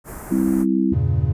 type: band-stop noise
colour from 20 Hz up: pink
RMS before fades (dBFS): -34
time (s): 0.04-0.66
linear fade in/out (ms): 50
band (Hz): 1700 to 7800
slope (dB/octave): 24
type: harmonic tone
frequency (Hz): 65.41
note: C2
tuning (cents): 0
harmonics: 3 / 4 / 5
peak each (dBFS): -20 / -20 / -20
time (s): 0.31-0.94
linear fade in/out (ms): 5
type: chord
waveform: triangle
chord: E diminished seventh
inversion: none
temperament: equal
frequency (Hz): 82.41 / 98 / 116.54 / 138.59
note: E2 / G2 / Bb2 / Db3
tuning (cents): 0 / 0 / 0 / 0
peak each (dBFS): -20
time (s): 0.92-1.33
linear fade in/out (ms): 10
effects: resampled to 32000 Hz